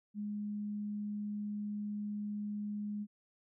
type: tone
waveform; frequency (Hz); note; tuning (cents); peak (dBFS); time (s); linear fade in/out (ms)
sine; 207.7; G#3; 0; -36; 0.14-3.07; 50
effects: none